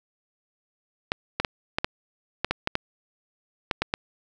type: clicks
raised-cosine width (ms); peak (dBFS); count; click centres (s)
0.3; -7; 12; 1.119 / 1.4 / 1.448 / 1.785 / 1.845 / 2.446 / 2.51 / 2.674 / 2.754 / 3.712 / 3.82 / 3.939
effects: none